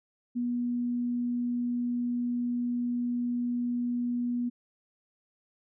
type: tone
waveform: sine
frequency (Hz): 242.4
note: B3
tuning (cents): -32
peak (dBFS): -27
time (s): 0.35-4.5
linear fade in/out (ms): 20
effects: none